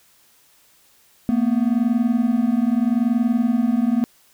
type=tone pair together; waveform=triangle; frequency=225.5 / 246.3 Hz; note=A3 / B3; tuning=+43 / -5 cents; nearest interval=major second; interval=152 cents; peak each=-17 dBFS; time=1.29-4.04 s; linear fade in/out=0 ms; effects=white hiss -56 dBFS RMS until 4.33 s